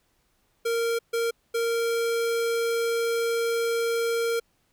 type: tone bursts at uneven times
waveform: square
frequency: 463.2 Hz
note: A#4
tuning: 11 cents flat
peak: -24 dBFS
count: 3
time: 0.65-0.99 / 1.13-1.31 / 1.54-4.4 s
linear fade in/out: 10 ms
effects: pink hiss -69 dBFS RMS until 4.72 s